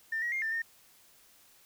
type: tone with pitch steps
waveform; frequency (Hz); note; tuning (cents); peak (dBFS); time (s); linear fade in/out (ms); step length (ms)
sine; 1801 / 1903 / 2120 / 1787 / 1829; A6 / A#6 / C7 / A6 / A#6; +40 / +35 / +22 / +26 / -33; -29; 0.12-0.62; 5; 100
effects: tanh soft clip ceiling -25 dBFS + white hiss -61 dBFS RMS until 1.65 s